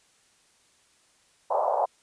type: band-pass noise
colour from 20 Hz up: pink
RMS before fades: -25 dBFS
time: 1.5-1.86 s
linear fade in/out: 10 ms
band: 550 to 980 Hz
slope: 48 dB/octave
effects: white hiss -63 dBFS RMS until 2.02 s + resampled to 22050 Hz